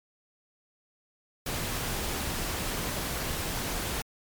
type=noise; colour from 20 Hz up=pink; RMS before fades=-32 dBFS; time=1.46-4.02 s; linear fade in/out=5 ms; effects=MP3 96 kbps